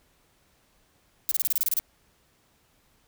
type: noise bursts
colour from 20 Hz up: violet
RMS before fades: -24 dBFS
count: 10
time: 1.29-1.791 s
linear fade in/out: 0 ms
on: 24 ms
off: 29 ms
effects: pink hiss -65 dBFS RMS until 3.07 s